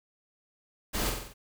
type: noise with echo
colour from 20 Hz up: pink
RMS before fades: -31 dBFS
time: 0.93-1.11 s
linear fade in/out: 20 ms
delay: 46 ms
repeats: 5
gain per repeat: -4 dB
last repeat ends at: 1.34 s
effects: none